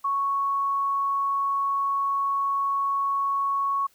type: tone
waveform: sine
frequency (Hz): 1108.7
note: C#6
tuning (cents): 0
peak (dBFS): -22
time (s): 0.04-3.87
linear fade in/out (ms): 10
effects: white hiss -62 dBFS RMS until 3.94 s